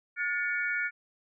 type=tone cluster; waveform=sine; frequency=1439 / 1757 / 2242 Hz; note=F#6 / A6 / C#7; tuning=-49 / -3 / +19 cents; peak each=-31 / -33 / -33 dBFS; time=0.16-0.91 s; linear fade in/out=50 ms; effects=none